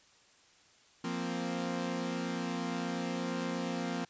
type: chord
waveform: sawtooth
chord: F suspended fourth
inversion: none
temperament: equal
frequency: 174.61 / 233.1 / 261.6 Hz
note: F3 / Bb3 / C4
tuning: 0 / 0 / 0 cents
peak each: -34 dBFS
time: 1.04-4.05 s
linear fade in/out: 5 ms
effects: white hiss -63 dBFS RMS until 4.09 s + resampled to 16000 Hz